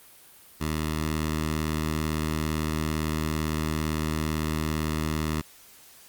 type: tone with notch filter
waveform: 10% pulse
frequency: 77.78 Hz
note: D#2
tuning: in tune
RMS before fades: -28 dBFS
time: 0.6-5.42 s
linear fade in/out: 20 ms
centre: 500 Hz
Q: 1.6
effects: white hiss -52 dBFS RMS until 6.08 s + Opus 32 kbps